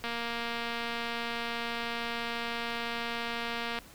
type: click train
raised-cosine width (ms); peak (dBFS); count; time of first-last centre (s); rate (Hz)
0.3; -19; 878; 0.04-3.788; 234
effects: pink hiss -53 dBFS RMS until 3.94 s